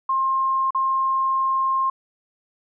sine tone with dropouts, 1063 Hz, C6, 27 cents sharp, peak -18 dBFS, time 0.09-1.9 s, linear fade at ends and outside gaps 5 ms, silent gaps 0.707-0.747 s, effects none

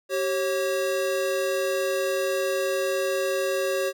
square tone pair together, 384.5 / 546 Hz, G4 / C#5, -33 / -26 cents, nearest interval tritone, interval 607 cents, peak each -28 / -26 dBFS, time 0.09-3.93 s, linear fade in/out 50 ms, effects none

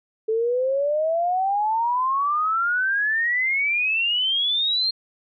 sine exponential sweep, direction up, 434 to 4240 Hz, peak -19 dBFS, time 0.28-4.91 s, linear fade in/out 10 ms, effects none

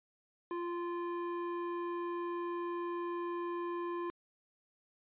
square tone with band-pass filter, 346.7 Hz, F4, 13 cents flat, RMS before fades -38 dBFS, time 0.51-4.1 s, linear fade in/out 0 ms, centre 700 Hz, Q 4, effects resampled to 8000 Hz

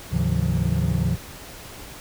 triangle tone cluster, 74 / 104.6 / 135 / 162 / 179.5 Hz, D2 / G#2 / C#3 / E3 / F3, +14 / +13 / -45 / -30 / +48 cents, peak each -24 dBFS, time 0.1-1.18 s, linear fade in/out 50 ms, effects pink hiss -40 dBFS RMS until 2 s

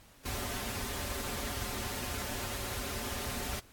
pink noise with comb filter, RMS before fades -37 dBFS, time 0.25-3.6 s, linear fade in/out 10 ms, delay 6.2 ms, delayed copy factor -0.85, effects pink hiss -59 dBFS RMS until 3.72 s + AAC 64 kbps

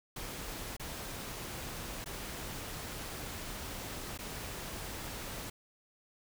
pink noise with dropouts, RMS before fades -42 dBFS, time 0.16-5.5 s, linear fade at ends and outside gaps 5 ms, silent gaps 0.767-0.796 / 2.044-2.059 / 4.177-4.188 s, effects none

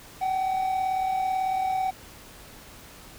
triangle tone pair together, 755.9 / 794 Hz, F#5 / G5, +37 / +22 cents, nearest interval minor second, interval 85 cents, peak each -22 / -32 dBFS, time 0.21-1.91 s, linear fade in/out 10 ms, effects pink hiss -47 dBFS RMS until 3.18 s

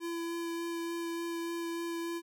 square tone with vibrato, 337.3 Hz, E4, 40 cents sharp, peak -35 dBFS, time 0-2.22 s, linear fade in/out 50 ms, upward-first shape sine, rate 3.4 Hz, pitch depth 10 cents each way, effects none

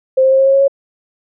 sine tone with pitch steps, 524 / 528.6 / 533.2 / 537.8 / 542.5 / 547.2 / 552 Hz, C5 / C5 / C5 / C5 / C#5 / C#5 / C#5, +2 / +18 / +33 / +47 / -37 / -23 / -7 cents, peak -7 dBFS, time 0.17-0.681 s, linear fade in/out 10 ms, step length 73 ms, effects none

